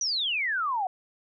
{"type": "exponential sweep", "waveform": "sine", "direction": "down", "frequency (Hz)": [6050, 717], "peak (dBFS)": -25, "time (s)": [0.01, 0.87], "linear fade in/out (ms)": 2, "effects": []}